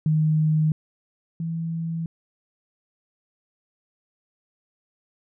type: tone pair in turn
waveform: sine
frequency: 155.4 / 164.64 Hz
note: D#3 / E3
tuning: -2 / -2 cents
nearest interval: minor second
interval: 100 cents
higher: second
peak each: -17 / -25 dBFS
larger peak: first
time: 0.06-0.72 / 1.4-2.06 s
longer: neither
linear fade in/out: 2 ms
effects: none